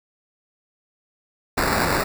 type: noise with sample-and-hold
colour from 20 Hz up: blue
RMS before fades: -21 dBFS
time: 1.57-2.04 s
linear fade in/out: 10 ms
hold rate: 3150 Hz
effects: none